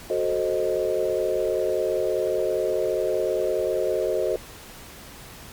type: chord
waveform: sine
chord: F# diminished seventh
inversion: none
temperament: equal with one note detuned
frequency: 370 / 440 / 525.1 / 622.3 Hz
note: F#4 / A4 / C5 / Eb5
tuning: 0 / 0 / +6 / 0 cents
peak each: -27 dBFS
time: 0.1-4.36 s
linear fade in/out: 2 ms
effects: pink hiss -43 dBFS RMS until 5.52 s + Opus 48 kbps